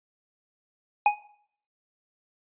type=tone with exponential decay; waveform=square; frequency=830.6 Hz; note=G#5; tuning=in tune; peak=-14 dBFS; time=1.06-1.21 s; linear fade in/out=2 ms; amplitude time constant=31 ms; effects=noise-tail reverb RT60 0.6 s tail -17 dB re dry + resampled to 8000 Hz